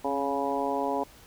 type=harmonic tone with a mistuned harmonic; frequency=140 Hz; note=C#3; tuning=18 cents sharp; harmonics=2 / 3 / 4 / 5 / 6 / 7; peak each=-33 / -33 / -33 / -33 / -33 / -33 dBFS; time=0.04-1.04 s; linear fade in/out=10 ms; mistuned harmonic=2; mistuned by=-31 cents; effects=pink hiss -53 dBFS RMS until 1.26 s